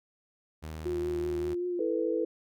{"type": "tone", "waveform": "sawtooth", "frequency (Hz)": 78.5, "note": "D#2", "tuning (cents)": 16, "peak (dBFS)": -34, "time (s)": [0.62, 1.55], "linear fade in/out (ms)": 20}
{"type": "tone with vibrato", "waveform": "sine", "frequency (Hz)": 354.5, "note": "F4", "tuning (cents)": 26, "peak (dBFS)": -29, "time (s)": [0.85, 1.81], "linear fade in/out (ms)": 10, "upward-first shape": "triangle", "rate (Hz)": 5.2, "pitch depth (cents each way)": 25}
{"type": "chord", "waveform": "sine", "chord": "E suspended fourth", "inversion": "none", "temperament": "equal", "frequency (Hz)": [329.6, 440, 493.9], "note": ["E4", "A4", "B4"], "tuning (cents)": [0, 0, 0], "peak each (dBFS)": -31, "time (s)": [1.79, 2.25], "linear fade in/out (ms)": 5}
{"effects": []}